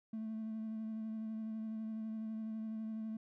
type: tone with vibrato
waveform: triangle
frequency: 220 Hz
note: A3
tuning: in tune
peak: -36 dBFS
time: 0.13-3.17 s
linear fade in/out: 5 ms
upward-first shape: sine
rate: 12 Hz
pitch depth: 18 cents each way
effects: tanh soft clip ceiling -34 dBFS